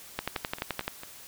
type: two click trains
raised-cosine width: 0.3 ms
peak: -13 / -23 dBFS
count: 9 / 4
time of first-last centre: 0.19-0.88 / 0.36-1.034 s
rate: 11.6 / 4.45 Hz
effects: white hiss -48 dBFS RMS until 1.27 s